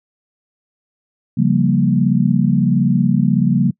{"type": "chord", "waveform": "sine", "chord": "G half-diminished seventh", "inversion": "second", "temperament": "equal", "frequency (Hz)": [138.59, 174.61, 196, 233.1], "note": ["Db3", "F3", "G3", "Bb3"], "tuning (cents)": [0, 0, 0, 0], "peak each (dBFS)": -17, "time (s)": [1.37, 3.71], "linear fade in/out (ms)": 10, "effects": ["noise-tail reverb RT60 0.1 s tail -25 dB re dry"]}